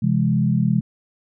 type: chord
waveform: sine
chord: C augmented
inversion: none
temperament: equal with one note detuned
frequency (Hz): 130.81 / 168.57 / 207.7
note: C3 / E3 / G#3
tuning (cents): 0 / +39 / 0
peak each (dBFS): -20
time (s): 0.02-0.81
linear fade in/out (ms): 10
effects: none